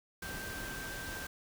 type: tone in noise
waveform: sine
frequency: 1568 Hz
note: G6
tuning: in tune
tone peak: -43 dBFS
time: 0.22-1.27 s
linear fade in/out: 5 ms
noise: pink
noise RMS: -43 dBFS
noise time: 0.22-1.27 s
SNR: -3 dB
effects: none